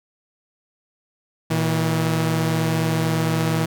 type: tone pair together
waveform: sawtooth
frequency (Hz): 117.1 / 161.11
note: A#2 / E3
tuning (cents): +8 / -39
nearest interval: tritone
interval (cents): 553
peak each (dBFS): -20 / -16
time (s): 1.5-3.66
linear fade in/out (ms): 10
effects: none